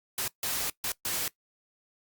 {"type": "noise bursts at uneven times", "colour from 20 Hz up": "white", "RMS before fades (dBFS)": -31, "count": 4, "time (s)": [[0.18, 0.28], [0.43, 0.7], [0.84, 0.92], [1.05, 1.28]], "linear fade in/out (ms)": 2, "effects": ["noise-tail reverb RT60 0.1 s tail -20 dB re dry", "Opus 48 kbps"]}